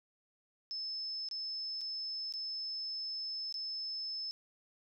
sine tone with dropouts, 5240 Hz, E8, 11 cents flat, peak -37 dBFS, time 0.71-4.31 s, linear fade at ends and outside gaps 0 ms, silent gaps 1.287-1.312 / 1.809-1.814 / 2.324-2.338 / 3.525-3.542 s, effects none

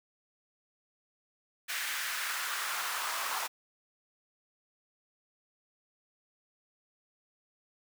pink noise with high-pass filter sweep, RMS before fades -35 dBFS, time 1.68-3.48 s, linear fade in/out 20 ms, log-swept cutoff 1800 to 960 Hz, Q 2.1, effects none

